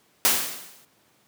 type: noise with exponential decay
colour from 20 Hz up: white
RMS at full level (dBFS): -17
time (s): 0.25-0.85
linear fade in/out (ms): 0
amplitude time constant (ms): 130
effects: pink hiss -62 dBFS RMS until 1.27 s + high-pass 150 Hz 12 dB/octave